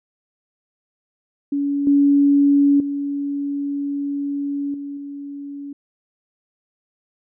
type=tone with level steps; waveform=sine; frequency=283.2 Hz; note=C#4; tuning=37 cents sharp; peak=-18 / -11 / -21 / -27 / -29 dBFS; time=1.52-5.73 s; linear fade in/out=5 ms; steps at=1.87 / 2.8 / 4.74 / 4.97 s; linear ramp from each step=2 ms; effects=none